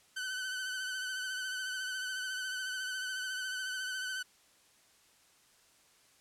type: tone with vibrato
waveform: sawtooth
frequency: 1515 Hz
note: F#6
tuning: 40 cents sharp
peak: -32 dBFS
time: 0.16-4.23 s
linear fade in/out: 10 ms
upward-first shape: sine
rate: 14 Hz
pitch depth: 36 cents each way
effects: white hiss -65 dBFS RMS until 6.2 s + low-pass 10000 Hz 12 dB/octave